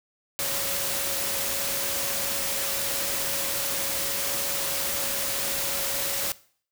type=tone in noise; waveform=sine; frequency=554.4 Hz; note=C#5; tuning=in tune; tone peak=-38 dBFS; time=0.39-6.32 s; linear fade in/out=0 ms; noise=white; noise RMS=-28 dBFS; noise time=0.39-6.32 s; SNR=-13 dB; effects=noise-tail reverb RT60 0.5 s tail -19 dB re dry